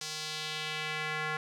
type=tone with band-pass filter sweep; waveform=square; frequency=154.5 Hz; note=D#3; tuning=12 cents flat; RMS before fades=-36 dBFS; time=0.01-1.37 s; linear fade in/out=2 ms; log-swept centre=5500 to 1600 Hz; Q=1.6; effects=none